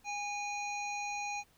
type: harmonic tone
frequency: 820 Hz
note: G#5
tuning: 22 cents flat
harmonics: 1 / 3 / 5 / 7 / 8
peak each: -38 / -39 / -50 / -52 / -47 dBFS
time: 0.04-1.44 s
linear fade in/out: 50 ms
effects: pink hiss -67 dBFS RMS until 1.57 s